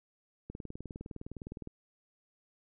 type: click train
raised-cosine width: 3 ms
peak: -29 dBFS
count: 24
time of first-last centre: 0.5-1.673 s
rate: 19.6 Hz
effects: none